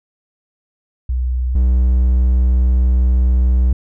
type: tone pair in turn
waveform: sine / triangle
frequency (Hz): 62.4 / 62.4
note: B1 / B1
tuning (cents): +19 / +19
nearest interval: unison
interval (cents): 0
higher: neither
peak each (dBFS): -15 / -8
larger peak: second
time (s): 1.09-1.55 / 1.55-3.73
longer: second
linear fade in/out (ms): 5
effects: none